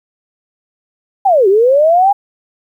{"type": "linear two-way sweep", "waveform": "sine", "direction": "down then up", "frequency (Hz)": [820, 370, 820], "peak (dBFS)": -6, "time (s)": [1.25, 2.13], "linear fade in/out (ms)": 10, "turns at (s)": 1.48, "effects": ["8-bit"]}